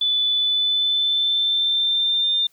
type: tone with pitch glide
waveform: sine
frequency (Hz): 3483 to 3602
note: A7 to A7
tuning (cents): -18 to +40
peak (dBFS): -17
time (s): 0.01-2.47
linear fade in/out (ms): 5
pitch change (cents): +58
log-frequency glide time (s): 0.37-2.34
effects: white hiss -61 dBFS RMS until 2.52 s